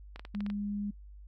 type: clicks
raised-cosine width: 0.3 ms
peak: -28 dBFS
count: 7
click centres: 0.16 / 0.195 / 0.251 / 0.349 / 0.406 / 0.464 / 0.501 s
type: tone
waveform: sine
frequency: 204.5 Hz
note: G#3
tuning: 26 cents flat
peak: -32 dBFS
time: 0.34-0.91 s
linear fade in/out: 10 ms
effects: noise-tail reverb RT60 0.1 s tail -24 dB re dry + added 50 Hz sine -47 dBFS peak until 1.27 s